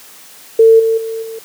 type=tone with level steps; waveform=sine; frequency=450 Hz; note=A4; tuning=39 cents sharp; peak=-3 / -10 / -19 / -24 dBFS; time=0.59-1.39 s; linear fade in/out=5 ms; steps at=0.79 / 0.97 / 1.22 s; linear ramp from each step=10 ms; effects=white hiss -39 dBFS RMS until 1.44 s + high-pass 150 Hz 12 dB/octave